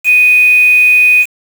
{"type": "tone with quantisation", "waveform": "sine", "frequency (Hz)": 2489, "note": "D#7", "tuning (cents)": 0, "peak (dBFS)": -4, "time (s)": [0.04, 1.26], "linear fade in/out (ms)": 50, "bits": 4, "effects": []}